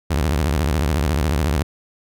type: tone with vibrato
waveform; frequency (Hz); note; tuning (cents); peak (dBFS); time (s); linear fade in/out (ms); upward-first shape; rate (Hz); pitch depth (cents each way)
sawtooth; 73.42; D2; 0; -13; 0.1-1.63; 10; sine; 14; 290
effects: none